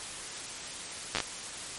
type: slowing click train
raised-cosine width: 0.2 ms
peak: -11 dBFS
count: 5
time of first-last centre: 1.15-1.203 s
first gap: 9 ms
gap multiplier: 1.26
effects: white hiss -40 dBFS RMS until 1.78 s + MP3 48 kbps